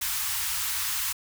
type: band-stop noise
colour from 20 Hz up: white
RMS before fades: -29 dBFS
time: 0.01-1.13 s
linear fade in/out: 10 ms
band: 110 to 880 Hz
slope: 48 dB/octave
effects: none